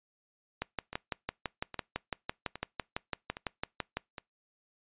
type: two click trains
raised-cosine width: 0.3 ms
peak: -16 / -24 dBFS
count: 21 / 5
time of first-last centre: 0.62-3.97 / 0.93-4.182 s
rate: 5.97 / 1.23 Hz
effects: noise-tail reverb RT60 0.2 s tail -25 dB re dry + resampled to 8000 Hz